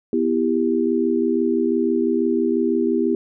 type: chord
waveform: sine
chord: E minor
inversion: second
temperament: just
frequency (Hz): 247.2 / 329.6 / 395.6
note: B3 / E4 / G4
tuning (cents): +2 / 0 / +16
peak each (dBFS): -21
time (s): 0.13-3.15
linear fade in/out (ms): 2
effects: none